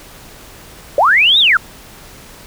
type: linear two-way sweep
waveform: sine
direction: up then down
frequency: 505 to 3856 to 1283 Hz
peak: -7 dBFS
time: 0.98-1.57 s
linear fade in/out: 2 ms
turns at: 1.39 s
effects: pink hiss -38 dBFS RMS until 2.46 s